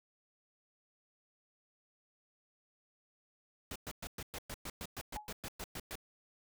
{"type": "noise bursts", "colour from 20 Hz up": "pink", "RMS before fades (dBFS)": -43, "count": 15, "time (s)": [3.71, 5.955], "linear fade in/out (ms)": 2, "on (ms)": 47, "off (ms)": 110}
{"type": "tone with exponential decay", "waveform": "sine", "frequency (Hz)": 845, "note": "G#5", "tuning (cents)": 30, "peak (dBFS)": -37, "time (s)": [5.16, 5.33], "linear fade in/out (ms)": 0, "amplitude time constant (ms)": 35}
{"effects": []}